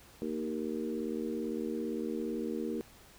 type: harmonic tone with a mistuned harmonic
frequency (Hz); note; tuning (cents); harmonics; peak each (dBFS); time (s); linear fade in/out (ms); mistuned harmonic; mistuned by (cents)
77.7; D#2; -2; 3 / 4 / 5 / 6; -37 / -38 / -39 / -40; 0.22-2.81; 0; 3; -16
effects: pink hiss -57 dBFS RMS until 3.18 s